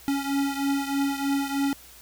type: beating tone pair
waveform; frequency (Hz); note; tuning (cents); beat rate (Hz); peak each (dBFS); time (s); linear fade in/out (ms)
square; 277.2 / 280.4; C#4 / C#4; 0 / +20; 3.2; -26 / -30; 0.08-1.73; 0
effects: added 60 Hz sine -56 dBFS peak until 2.01 s + white hiss -49 dBFS RMS until 2.01 s